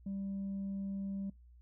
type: tone with tanh clipping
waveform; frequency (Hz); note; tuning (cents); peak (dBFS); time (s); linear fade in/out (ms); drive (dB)
sine; 196; G3; 0; -37; 0.06-1.3; 5; 1
effects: noise-tail reverb RT60 0.2 s tail -25 dB re dry + added 60 Hz sine -56 dBFS peak until 1.61 s